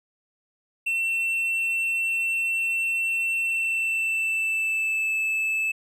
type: tone with pitch glide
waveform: triangle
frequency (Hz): 2698 to 2620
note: E7 to E7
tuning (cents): +40 to -11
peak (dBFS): -21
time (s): 0.86-5.72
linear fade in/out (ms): 10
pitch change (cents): -51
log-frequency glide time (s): 3.42-5.15
effects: none